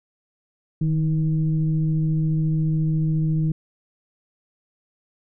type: tone with frequency modulation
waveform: sine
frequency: 155.9 Hz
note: D#3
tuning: 4 cents sharp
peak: -18 dBFS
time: 0.81-3.52 s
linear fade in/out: 5 ms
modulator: 163 Hz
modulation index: 0.46
effects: none